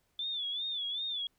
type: tone with vibrato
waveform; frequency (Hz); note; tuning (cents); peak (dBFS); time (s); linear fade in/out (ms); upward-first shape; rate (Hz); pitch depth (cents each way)
sine; 3494; A7; -13; -33; 0.19-1.27; 2; sine; 2.6; 100
effects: pink hiss -75 dBFS RMS until 1.38 s